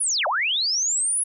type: linear two-way sweep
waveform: sine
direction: down then up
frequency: 10548 to 554.4 to 10548 Hz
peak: -20 dBFS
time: 0-1.24 s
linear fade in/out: 10 ms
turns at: 0.27 s
effects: none